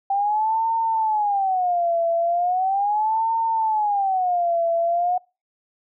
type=tone with vibrato; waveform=sine; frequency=781 Hz; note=G5; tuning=7 cents flat; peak=-18 dBFS; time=0.1-5.18 s; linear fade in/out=5 ms; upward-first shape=sine; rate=0.38 Hz; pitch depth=260 cents each way; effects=noise-tail reverb RT60 0.3 s tail -26 dB re dry